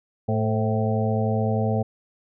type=harmonic tone with a mistuned harmonic; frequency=110 Hz; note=A2; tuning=in tune; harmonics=1 / 2 / 4 / 5 / 6 / 7; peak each=-23 / -26 / -29 / -30 / -31 / -31 dBFS; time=0.28-1.83 s; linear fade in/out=10 ms; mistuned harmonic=5; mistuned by=-54 cents; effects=none